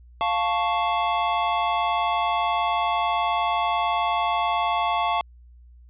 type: chord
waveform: square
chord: F augmented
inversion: none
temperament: equal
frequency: 698.5 / 880 / 1108.7 Hz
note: F5 / A5 / C#6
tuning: 0 / 0 / 0 cents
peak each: -26 dBFS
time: 0.21-5.21 s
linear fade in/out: 0 ms
effects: added 60 Hz sine -46 dBFS peak until 5.89 s + resampled to 8000 Hz